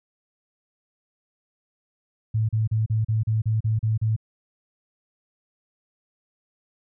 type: tone bursts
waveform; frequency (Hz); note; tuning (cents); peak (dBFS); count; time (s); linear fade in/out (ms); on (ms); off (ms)
sine; 110; A2; 0; -19; 10; 2.34-4.164; 10; 150; 36
effects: none